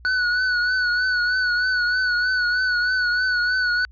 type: tone with vibrato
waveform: square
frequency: 1480 Hz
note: F#6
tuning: in tune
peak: -19 dBFS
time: 0.05-3.85 s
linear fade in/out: 0 ms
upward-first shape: triangle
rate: 3.2 Hz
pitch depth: 48 cents each way
effects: added 60 Hz sine -43 dBFS peak until 3.91 s + resampled to 11025 Hz